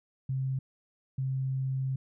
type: tone pair in turn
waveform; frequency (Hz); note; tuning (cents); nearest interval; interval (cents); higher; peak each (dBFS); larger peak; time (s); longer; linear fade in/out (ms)
sine; 132.6 / 132.6; C3 / C3; +23 / +23; unison; 0; neither; -28; neither; 0.29-0.59 / 1.18-1.96; second; 5
effects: none